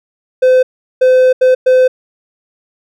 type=tone bursts at uneven times; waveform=triangle; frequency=512 Hz; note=C5; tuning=38 cents flat; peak=-3 dBFS; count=4; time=0.42-0.63 / 1.01-1.33 / 1.41-1.55 / 1.66-1.88 s; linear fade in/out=10 ms; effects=none